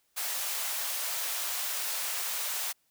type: high-pass noise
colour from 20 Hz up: white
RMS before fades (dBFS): -33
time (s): 0.16-2.73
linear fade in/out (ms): 20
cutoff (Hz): 570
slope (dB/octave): 24
effects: white hiss -72 dBFS RMS until 2.9 s